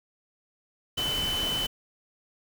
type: tone in noise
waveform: sine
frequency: 3027 Hz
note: F#7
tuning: 39 cents sharp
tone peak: -27 dBFS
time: 0.97-1.67 s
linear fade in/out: 10 ms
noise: pink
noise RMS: -34 dBFS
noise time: 0.97-1.67 s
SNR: +4 dB
effects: none